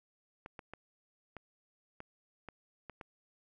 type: clicks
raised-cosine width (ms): 0.5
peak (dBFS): -30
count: 8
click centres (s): 0.461 / 0.592 / 0.736 / 1.367 / 2.004 / 2.487 / 2.897 / 3.012
effects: none